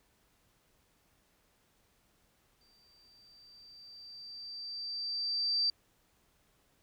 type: tone with exponential growth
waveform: sine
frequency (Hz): 4668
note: D8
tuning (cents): -11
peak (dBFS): -26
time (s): 2.61-5.7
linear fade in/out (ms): 2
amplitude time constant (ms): 670
effects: pink hiss -71 dBFS RMS until 6.82 s